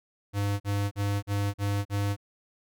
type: tone bursts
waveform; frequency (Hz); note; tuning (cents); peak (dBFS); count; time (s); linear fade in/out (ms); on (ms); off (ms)
square; 101; G#2; -48; -26; 6; 0.33-2.165; 50; 270; 43
effects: none